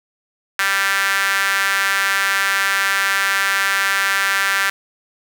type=tone with high-pass filter; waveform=sawtooth; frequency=196 Hz; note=G3; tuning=in tune; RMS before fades=-18 dBFS; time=0.59-4.7 s; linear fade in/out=2 ms; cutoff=1600 Hz; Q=3.2; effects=7-bit